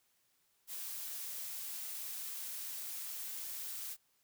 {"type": "noise", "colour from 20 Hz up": "blue", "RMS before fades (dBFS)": -43, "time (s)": [0.67, 3.97], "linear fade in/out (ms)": 50, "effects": ["white hiss -75 dBFS RMS until 4.23 s"]}